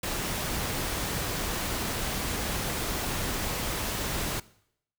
pink noise, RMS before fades -31 dBFS, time 0.03-4.4 s, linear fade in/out 5 ms, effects noise-tail reverb RT60 0.7 s tail -20 dB re dry

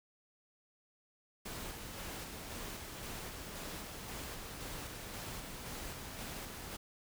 pink noise with tremolo, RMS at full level -44 dBFS, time 1.45-6.77 s, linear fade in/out 10 ms, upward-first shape square, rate 1.9 Hz, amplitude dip 25%, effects none

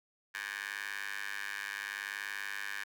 15% pulse tone with high-pass filter, 100.7 Hz, G2, 47 cents sharp, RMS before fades -40 dBFS, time 0.34-2.84 s, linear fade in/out 10 ms, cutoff 1700 Hz, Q 4, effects none

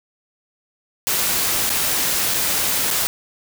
white noise with dropouts, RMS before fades -20 dBFS, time 1.07-3.07 s, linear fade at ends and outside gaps 0 ms, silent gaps 1.694-1.701 / 2.339-2.343 / 2.905-2.91 s, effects none

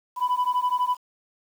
sine beating tone pair, 987.8 / 999.8 Hz, B5 / B5, 0 / +21 cents, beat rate 12 Hz, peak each -22 dBFS, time 0.16-0.97 s, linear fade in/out 50 ms, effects tanh soft clip ceiling -18 dBFS + 8-bit

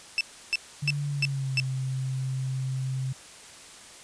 30% pulse tone bursts, 2651 Hz, E7, 9 cents sharp, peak -19 dBFS, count 5, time 0.18-1.6 s, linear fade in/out 0 ms, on 28 ms, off 320 ms
sine tone with pitch glide, 144.2 to 131.47 Hz, D3 to C3, -31 to +9 cents, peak -27 dBFS, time 0.82-3.13 s, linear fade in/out 10 ms, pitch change -160 cents, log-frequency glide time 1.08-1.56 s
effects white hiss -47 dBFS RMS until 4.03 s + resampled to 22050 Hz

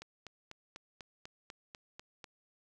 click train, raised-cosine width 0.2 ms, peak -29 dBFS, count 10, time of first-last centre 0.02-2.242 s, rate 4.05 Hz, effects none

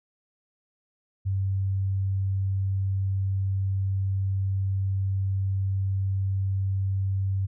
sine tone, 96.7 Hz, G2, 23 cents flat, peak -23 dBFS, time 1.25-7.47 s, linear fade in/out 20 ms, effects none

